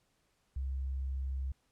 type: tone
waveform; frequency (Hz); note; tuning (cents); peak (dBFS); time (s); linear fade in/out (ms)
sine; 66.6; C2; +31; -33; 0.56-1.52; 5
effects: pink hiss -75 dBFS RMS until 1.71 s + low-pass 11000 Hz 12 dB/octave

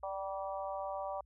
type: harmonic tone with a mistuned harmonic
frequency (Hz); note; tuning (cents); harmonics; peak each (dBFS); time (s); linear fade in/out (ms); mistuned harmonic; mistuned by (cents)
193.1; G3; -26; 3 / 4 / 5 / 6; -40 / -41 / -44 / -46; 0.03-1.21; 5; 3; +23
effects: added 60 Hz sine -61 dBFS peak until 1.25 s

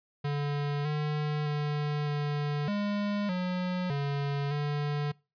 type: tone with pitch steps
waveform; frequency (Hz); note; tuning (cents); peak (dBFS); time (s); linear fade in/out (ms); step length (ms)
square; 144.6 / 150.1 / 147.9 / 146.6 / 204.8 / 181.4 / 141.7 / 146.5; D3 / D3 / D3 / D3 / G#3 / F#3 / C#3 / D3; -27 / +38 / +13 / -3 / -24 / -34 / +38 / -4; -29; 0.24-5.12; 10; 610
effects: noise-tail reverb RT60 0.3 s tail -25 dB re dry + resampled to 11025 Hz

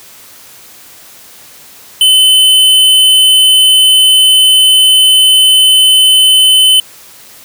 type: tone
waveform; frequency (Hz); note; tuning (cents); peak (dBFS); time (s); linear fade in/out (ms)
square; 3040; F#7; +46; -4; 2.01-6.8; 2
effects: white hiss -36 dBFS RMS until 7.44 s + high-pass 60 Hz 12 dB/octave

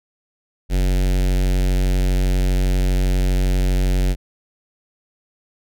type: tone with notch filter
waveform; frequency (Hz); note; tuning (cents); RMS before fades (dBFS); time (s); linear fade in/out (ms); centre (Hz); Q
square; 46.25; F#1; 0; -17; 0.69-4.16; 50; 1100; 1
effects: none

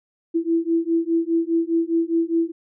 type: beating tone pair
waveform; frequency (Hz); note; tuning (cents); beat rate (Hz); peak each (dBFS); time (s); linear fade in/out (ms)
sine; 329.6 / 334.5; E4 / E4; 0 / +25; 4.9; -21; 0.34-2.52; 20
effects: none

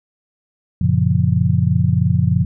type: chord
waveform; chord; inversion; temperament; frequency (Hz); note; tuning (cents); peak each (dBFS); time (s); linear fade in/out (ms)
sine; Gb major seventh; none; just; 92.5 / 115.62 / 138.75 / 173.43; Gb2 / Bb2 / Db3 / F3; 0 / -14 / +2 / -12; -18; 0.81-2.45; 5
effects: none

